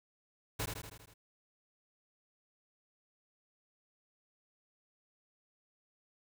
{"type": "noise with echo", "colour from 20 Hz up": "pink", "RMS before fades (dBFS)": -36, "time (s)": [0.59, 0.66], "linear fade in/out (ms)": 10, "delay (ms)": 80, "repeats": 6, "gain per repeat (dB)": -4, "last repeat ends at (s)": 1.14, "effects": []}